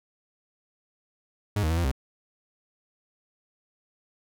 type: tone with pitch steps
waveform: 40% pulse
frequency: 103.5 / 78.4 / 82.2 / 86.2 / 66.5 Hz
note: G#2 / D#2 / E2 / F2 / C2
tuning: -5 / +14 / -4 / -22 / +29 cents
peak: -22 dBFS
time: 1.56-1.915 s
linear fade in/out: 5 ms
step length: 71 ms
effects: none